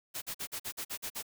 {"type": "noise bursts", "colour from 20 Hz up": "white", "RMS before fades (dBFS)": -38, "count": 9, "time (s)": [0.14, 1.228], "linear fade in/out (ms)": 20, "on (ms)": 80, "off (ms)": 46, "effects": []}